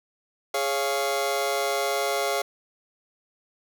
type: chord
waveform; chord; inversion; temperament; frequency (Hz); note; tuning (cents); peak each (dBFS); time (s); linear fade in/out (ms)
sawtooth; Db major; second; just; 415.8 / 554.4 / 693; Ab4 / Db5 / F5; +2 / 0 / -14; -25 / -24 / -24; 0.54-2.42; 5
effects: 10-bit